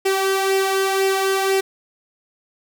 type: tone with flanger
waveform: sawtooth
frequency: 386.4 Hz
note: G4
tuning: 25 cents flat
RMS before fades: -19 dBFS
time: 0.05-1.61 s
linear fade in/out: 10 ms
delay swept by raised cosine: 0.37 to 1.97 ms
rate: 2 Hz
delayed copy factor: +0.5
effects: none